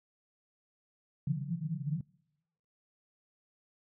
white band-pass noise, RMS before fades -35 dBFS, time 1.27-2.01 s, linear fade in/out 5 ms, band 140 to 170 Hz, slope 96 dB/octave, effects noise-tail reverb RT60 0.9 s tail -26 dB re dry

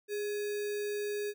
sine tone with sample-and-hold, 413.4 Hz, G#4, 8 cents flat, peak -32 dBFS, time 0.08-1.34 s, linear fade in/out 50 ms, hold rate 2100 Hz, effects none

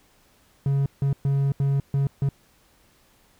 triangle tone bursts at uneven times, 138.59 Hz, C#3, in tune, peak -17 dBFS, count 6, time 0.66-0.86 / 1.02-1.13 / 1.25-1.52 / 1.6-1.8 / 1.94-2.07 / 2.22-2.29 s, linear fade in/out 2 ms, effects pink hiss -60 dBFS RMS until 3.39 s

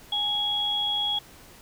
sine tone pair together, 830.6 / 3327 Hz, G#5 / G#7, 0 / +2 cents, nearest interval 2 octaves, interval 2402 cents, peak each -33 / -24 dBFS, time 0.12-1.19 s, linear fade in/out 5 ms, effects pink hiss -50 dBFS RMS until 1.61 s

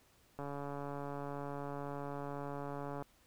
click train, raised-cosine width 1 ms, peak -29 dBFS, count 375, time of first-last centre 0.39-3.024 s, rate 142 Hz, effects pink hiss -68 dBFS RMS until 3.26 s

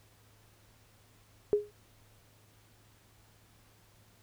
sine tone with exponential decay, 415.3 Hz, G#4, in tune, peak -19 dBFS, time 1.53-1.71 s, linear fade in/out 0 ms, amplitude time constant 38 ms, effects added 106 Hz sine -64 dBFS peak until 4.22 s + pink hiss -64 dBFS RMS until 4.22 s

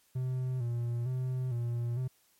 triangle tone with vibrato, 123.47 Hz, B2, in tune, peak -28 dBFS, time 0.15-2.08 s, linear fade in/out 10 ms, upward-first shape square, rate 1.1 Hz, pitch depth 66 cents each way, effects white hiss -68 dBFS RMS until 2.39 s + MP3 64 kbps

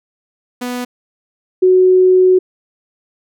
sawtooth / sine tone pair in turn, 246.9 / 369.9 Hz, B3 / F#4, 0 / 0 cents, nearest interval perfect fifth, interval 700 cents, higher second, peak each -16 / -6 dBFS, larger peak second, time 0.61-0.85 / 1.62-2.39 s, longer second, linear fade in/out 10 ms, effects none

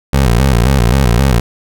20% pulse tone with vibrato, 62.8 Hz, B1, 30 cents sharp, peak -3 dBFS, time 0.13-1.4 s, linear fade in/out 5 ms, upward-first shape square, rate 3.8 Hz, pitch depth 140 cents each way, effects none

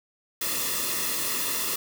white noise with comb filter, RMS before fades -28 dBFS, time 0.41-1.76 s, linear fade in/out 5 ms, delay 1.3 ms, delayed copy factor -0.75, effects none

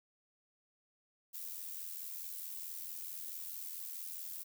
violet noise with amplitude modulation, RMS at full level -42 dBFS, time 1.33-4.44 s, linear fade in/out 20 ms, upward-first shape sine, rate 84.6 Hz, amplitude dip 55%, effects none

